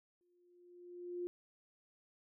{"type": "tone with exponential growth", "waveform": "sine", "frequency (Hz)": 353.2, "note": "F4", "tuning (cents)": 20, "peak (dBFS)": -36, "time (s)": [0.21, 1.27], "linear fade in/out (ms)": 0, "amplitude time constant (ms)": 230, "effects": []}